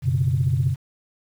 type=chord; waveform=sine; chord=F# suspended fourth; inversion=none; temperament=just; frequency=92.5 / 123.33 / 138.75 Hz; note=F#2 / B2 / C#3; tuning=0 / -2 / +2 cents; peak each=-24 / -21 / -21 dBFS; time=0.02-0.76 s; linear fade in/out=50 ms; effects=tanh soft clip ceiling -9 dBFS + 8-bit